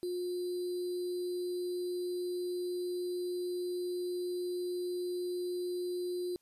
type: tone with sample-and-hold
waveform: sine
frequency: 356.8 Hz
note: F4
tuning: 37 cents sharp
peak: -33 dBFS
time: 0.03-6.36 s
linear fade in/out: 0 ms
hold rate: 4410 Hz
effects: white hiss -75 dBFS RMS until 6.41 s + resampled to 32000 Hz